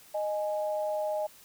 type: tone pair together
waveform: sine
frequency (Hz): 617 / 834.4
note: D#5 / G#5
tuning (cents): -15 / +8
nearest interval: perfect fourth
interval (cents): 523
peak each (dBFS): -29 / -35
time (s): 0.14-1.27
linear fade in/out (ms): 10
effects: white hiss -55 dBFS RMS until 1.44 s